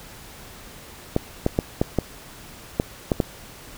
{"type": "clicks", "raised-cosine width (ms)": 2, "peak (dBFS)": -5, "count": 8, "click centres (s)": [1.164, 1.464, 1.589, 1.815, 1.987, 2.799, 3.118, 3.202], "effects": ["pink hiss -43 dBFS RMS until 3.77 s"]}